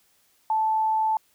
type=tone; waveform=sine; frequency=876 Hz; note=A5; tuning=8 cents flat; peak=-20 dBFS; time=0.5-1.17 s; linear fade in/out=2 ms; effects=white hiss -64 dBFS RMS until 1.34 s